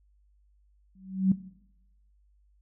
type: tone with exponential growth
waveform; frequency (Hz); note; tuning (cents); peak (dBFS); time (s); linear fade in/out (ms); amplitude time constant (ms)
sine; 189.8; F#3; +44; -16; 0.95-1.32; 5; 80
effects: noise-tail reverb RT60 0.8 s tail -17 dB re dry + added 50 Hz sine -61 dBFS peak until 2.61 s